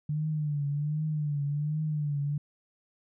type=tone with vibrato; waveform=sine; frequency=148.9 Hz; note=D3; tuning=24 cents sharp; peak=-27 dBFS; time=0.09-2.38 s; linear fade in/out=5 ms; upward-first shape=triangle; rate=1.3 Hz; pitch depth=85 cents each way; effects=none